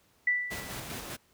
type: tone with exponential decay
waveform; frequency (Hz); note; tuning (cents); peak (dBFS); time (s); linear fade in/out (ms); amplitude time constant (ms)
sine; 1972; B6; -3; -21; 0.27-0.87; 5; 130
type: noise with tremolo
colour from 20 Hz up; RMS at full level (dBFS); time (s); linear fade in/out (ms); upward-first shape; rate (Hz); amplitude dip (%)
pink; -38; 0.5-1.17; 20; square; 5; 30
effects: pink hiss -66 dBFS RMS until 1.33 s + high-pass 60 Hz 12 dB/octave